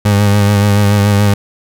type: tone with vibrato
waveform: 30% pulse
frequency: 102.1 Hz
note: G#2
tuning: 29 cents flat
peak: -5 dBFS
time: 0.05-1.34 s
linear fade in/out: 5 ms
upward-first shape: sine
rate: 7 Hz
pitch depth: 32 cents each way
effects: none